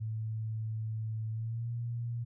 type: tone with pitch glide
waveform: sine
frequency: 110.2 to 118.11 Hz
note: A2 to A#2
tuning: +3 to +23 cents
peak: -33 dBFS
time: 0-2.25 s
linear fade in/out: 20 ms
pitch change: +120 cents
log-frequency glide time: 1.31-1.71 s
effects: none